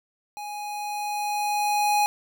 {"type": "tone with level ramp", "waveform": "square", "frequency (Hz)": 830.6, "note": "G#5", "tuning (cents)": 0, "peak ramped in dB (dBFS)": [-34, -19], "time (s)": [0.37, 2.06], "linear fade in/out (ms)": 0, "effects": []}